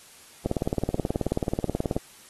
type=click train; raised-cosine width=2 ms; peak=-11 dBFS; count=29; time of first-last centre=0.46-1.965 s; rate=18.6 Hz; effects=white hiss -51 dBFS RMS until 2.29 s + AAC 32 kbps